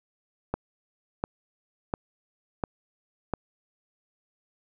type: click train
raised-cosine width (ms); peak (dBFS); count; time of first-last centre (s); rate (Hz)
1; -13; 5; 0.54-3.337; 1.43
effects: none